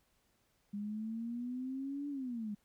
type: exponential two-way sweep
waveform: sine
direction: up then down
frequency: 201.9 to 290.2 to 201.9 Hz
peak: -37 dBFS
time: 0.73-2.55 s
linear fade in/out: 10 ms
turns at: 2.09 s
effects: pink hiss -75 dBFS RMS until 2.64 s